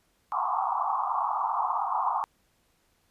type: band-pass noise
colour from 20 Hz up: white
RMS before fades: -28 dBFS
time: 0.32-2.24 s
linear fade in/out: 0 ms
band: 730 to 1200 Hz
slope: 96 dB/octave
effects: pink hiss -69 dBFS RMS until 3.1 s + resampled to 32000 Hz